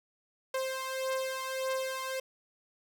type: beating tone pair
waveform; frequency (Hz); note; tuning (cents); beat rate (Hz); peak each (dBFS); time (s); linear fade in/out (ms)
sawtooth; 525 / 526.7; C5 / C5; +6 / +11; 1.7; -30 / -33; 0.54-2.2; 5
effects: none